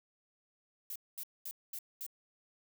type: noise bursts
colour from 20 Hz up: violet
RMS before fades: -42 dBFS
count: 5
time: 0.9-2.065 s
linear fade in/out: 2 ms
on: 57 ms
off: 220 ms
effects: none